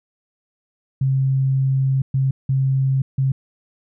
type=tone bursts at uneven times; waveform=sine; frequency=133.9 Hz; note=C3; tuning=40 cents sharp; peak=-15 dBFS; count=4; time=1.01-2.02 / 2.14-2.31 / 2.49-3.02 / 3.18-3.32 s; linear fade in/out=5 ms; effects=none